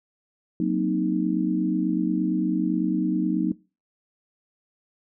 sine chord, C half-diminished seventh, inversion second, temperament equal, 185 / 233.1 / 261.6 / 311.1 Hz, Gb3 / Bb3 / C4 / Eb4, 0 / 0 / 0 / 0 cents, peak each -25 / -28 / -29 / -25 dBFS, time 0.6-3.52 s, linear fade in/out 2 ms, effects noise-tail reverb RT60 0.3 s tail -21 dB re dry

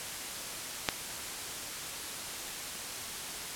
click, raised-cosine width 0.2 ms, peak -8 dBFS, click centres 0.888 s, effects white hiss -39 dBFS RMS until 3.55 s + low-pass 11000 Hz 12 dB/octave

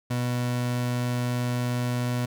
30% pulse tone, 122.9 Hz, B2, 8 cents flat, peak -22 dBFS, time 0.1-2.26 s, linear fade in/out 10 ms, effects none

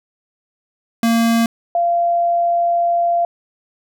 square / sine tone pair in turn, 230 / 689.2 Hz, A#3 / F5, -23 / -23 cents, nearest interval octave + perfect fifth, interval 1900 cents, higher second, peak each -13 dBFS, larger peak neither, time 1.03-1.46 / 1.75-3.25 s, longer second, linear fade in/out 2 ms, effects none

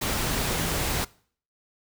sine tone in noise, 166.3 Hz, E3, 16 cents sharp, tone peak -35 dBFS, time 0.43-0.73 s, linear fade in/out 10 ms, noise pink, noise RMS -27 dBFS, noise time 0.01-1.05 s, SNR -11 dB, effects noise-tail reverb RT60 0.5 s tail -22 dB re dry

